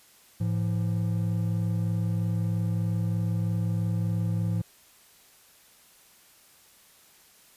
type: tone pair together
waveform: triangle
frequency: 107.53 / 170.7 Hz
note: A2 / F3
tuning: -39 / -39 cents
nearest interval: minor sixth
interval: 800 cents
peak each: -24 / -27 dBFS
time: 0.4-4.62 s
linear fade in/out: 10 ms
effects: white hiss -57 dBFS RMS until 7.56 s + resampled to 32000 Hz